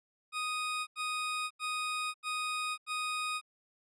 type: tone bursts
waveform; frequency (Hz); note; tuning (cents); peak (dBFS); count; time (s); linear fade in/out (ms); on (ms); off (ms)
20% pulse; 1244.5; D#6; 0; -28; 5; 0.32-3.414; 50; 550; 86
effects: resampled to 22050 Hz